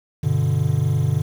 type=chord; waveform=triangle; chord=G major; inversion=none; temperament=equal; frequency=98 / 123.47 / 146.83 Hz; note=G2 / B2 / D3; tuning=0 / 0 / 0 cents; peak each=-21 / -19 / -18 dBFS; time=0.23-1.22 s; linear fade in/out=10 ms; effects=7-bit